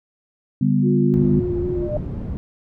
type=chord; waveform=sine; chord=G major; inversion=second; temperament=equal with one note detuned; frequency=143.23 / 196 / 246.9 Hz; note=D3 / G3 / B3; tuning=-43 / 0 / 0 cents; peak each=-19 dBFS; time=0.61-1.4 s; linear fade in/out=5 ms
type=tone with vibrato; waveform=sine; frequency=355.3 Hz; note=F4; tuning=30 cents sharp; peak=-21 dBFS; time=0.82-1.9 s; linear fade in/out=50 ms; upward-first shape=square; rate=3.7 Hz; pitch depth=18 cents each way
type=low-pass noise; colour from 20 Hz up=white; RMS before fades=-27 dBFS; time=1.14-2.37 s; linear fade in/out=0 ms; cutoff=150 Hz; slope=12 dB/octave
type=tone with exponential growth; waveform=sine; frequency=602 Hz; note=D5; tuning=43 cents sharp; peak=-18 dBFS; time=1.63-1.97 s; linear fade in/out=2 ms; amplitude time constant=73 ms
effects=none